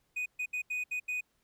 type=tone bursts at uneven times; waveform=triangle; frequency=2487 Hz; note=D#7; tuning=1 cent flat; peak=-30 dBFS; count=6; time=0.16-0.26 / 0.39-0.46 / 0.53-0.62 / 0.7-0.84 / 0.91-1 / 1.08-1.21 s; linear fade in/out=10 ms; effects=pink hiss -75 dBFS RMS until 1.43 s